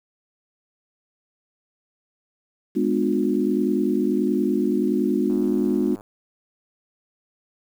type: chord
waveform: sine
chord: G# diminished seventh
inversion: none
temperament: just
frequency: 207.7 / 249.2 / 299 / 358.8 Hz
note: G#3 / B3 / D4 / F4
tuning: 0 / +16 / +31 / +47 cents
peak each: -24 dBFS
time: 2.75-5.96 s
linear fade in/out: 20 ms
type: click train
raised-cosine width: 1 ms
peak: -30 dBFS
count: 74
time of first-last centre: 5.3-6.009 s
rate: 103 Hz
effects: 8-bit